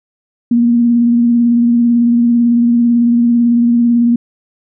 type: tone with vibrato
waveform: sine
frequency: 237 Hz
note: A#3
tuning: 29 cents sharp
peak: -7 dBFS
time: 0.51-4.16 s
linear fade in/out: 5 ms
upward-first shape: triangle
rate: 18 Hz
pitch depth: 31 cents each way
effects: none